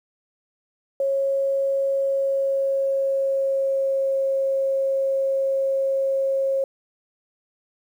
sine tone with pitch glide, 547 to 541 Hz, C#5 to C#5, -23 to -42 cents, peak -19 dBFS, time 1-6.64 s, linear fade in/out 2 ms, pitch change -19 cents, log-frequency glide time 1.94-4.17 s, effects 9-bit

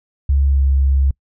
sine tone with pitch glide, 69.3 to 68.03 Hz, C#2 to C#2, 0 to -32 cents, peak -11 dBFS, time 0.29-1.11 s, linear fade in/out 5 ms, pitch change -32 cents, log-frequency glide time 0.46-0.63 s, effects noise-tail reverb RT60 0.1 s tail -26 dB re dry

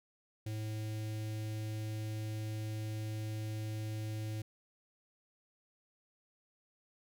square tone with notch filter, 108.3 Hz, A2, 27 cents flat, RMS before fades -39 dBFS, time 0.46-4.42 s, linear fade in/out 5 ms, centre 1100 Hz, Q 0.72, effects none

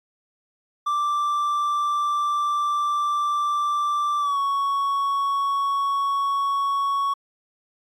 triangle tone with pitch glide, 1174.7 to 1113.3 Hz, D6 to C#6, 0 to +7 cents, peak -18 dBFS, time 0.86-7.14 s, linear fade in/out 10 ms, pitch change -93 cents, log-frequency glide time 4.19-4.38 s, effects MP3 96 kbps

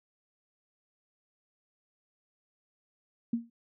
sine tone with exponential decay, 233.1 Hz, A#3, in tune, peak -23 dBFS, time 3.33-3.5 s, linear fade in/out 5 ms, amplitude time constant 36 ms, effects none

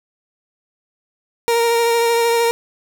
30% pulse tone with vibrato, 466.2 Hz, A#4, in tune, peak -11 dBFS, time 1.48-2.51 s, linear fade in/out 0 ms, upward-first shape triangle, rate 13 Hz, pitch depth 20 cents each way, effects none

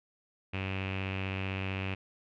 sawtooth tone with low-pass filter, 95.6 Hz, G2, 43 cents flat, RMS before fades -35 dBFS, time 0.53-1.95 s, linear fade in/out 10 ms, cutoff 2600 Hz, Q 6.9, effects none

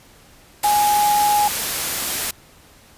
sine tone in noise, 830.6 Hz, G#5, in tune, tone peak -14 dBFS, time 0.64-1.48 s, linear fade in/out 5 ms, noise white, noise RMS -23 dBFS, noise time 0.63-2.31 s, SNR +6 dB, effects pink hiss -49 dBFS RMS until 2.97 s + resampled to 32000 Hz

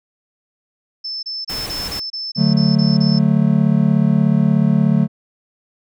sine tone bursts, 5274 Hz, E8, in tune, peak -23 dBFS, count 10, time 1.04-3.192 s, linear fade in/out 10 ms, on 190 ms, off 28 ms
pink noise, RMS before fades -29 dBFS, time 1.49-2 s, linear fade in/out 10 ms
triangle chord, D major, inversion none, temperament just, 146.83 / 183.54 / 220.2 Hz, D3 / F#3 / A3, 0 / -14 / +2 cents, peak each -14 dBFS, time 2.36-5.08 s, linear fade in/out 50 ms
effects none

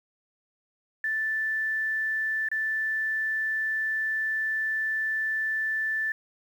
sine tone with dropouts, 1760 Hz, A6, in tune, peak -25 dBFS, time 1.04-6.12 s, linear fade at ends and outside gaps 2 ms, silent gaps 2.487-2.515 s, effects 9-bit

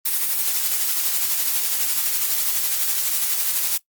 blue noise with tremolo, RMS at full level -20 dBFS, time 0.05-3.78 s, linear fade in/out 10 ms, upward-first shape sine, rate 12 Hz, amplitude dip 35%, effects noise-tail reverb RT60 0.1 s tail -19 dB re dry + Opus 32 kbps

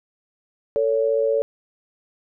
sine tone pair together, 446.5 / 562.9 Hz, A4 / C#5, +25 / +26 cents, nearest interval major third, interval 401 cents, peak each -20 dBFS, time 0.76-1.42 s, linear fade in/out 0 ms, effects none

